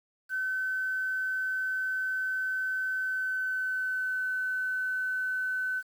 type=tone with pitch glide; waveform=sine; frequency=1524 to 1514.3 Hz; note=G6 to F#6; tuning=-49 to +40 cents; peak=-28 dBFS; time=0.29-5.83 s; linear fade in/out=50 ms; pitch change=-11 cents; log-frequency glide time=2.97-4.28 s; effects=9-bit